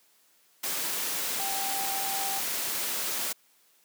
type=tone in noise; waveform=sine; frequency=784 Hz; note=G5; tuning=in tune; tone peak=-34 dBFS; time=1.39-2.4 s; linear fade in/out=10 ms; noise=white; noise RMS=-31 dBFS; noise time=0.63-3.33 s; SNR=-6 dB; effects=white hiss -64 dBFS RMS until 3.84 s + high-pass 200 Hz 12 dB/octave